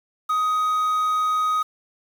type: tone with quantisation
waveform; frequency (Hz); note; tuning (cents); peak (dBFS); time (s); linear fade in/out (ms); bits
triangle; 1253; D#6; +12; -17; 0.29-1.63; 10; 7
effects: none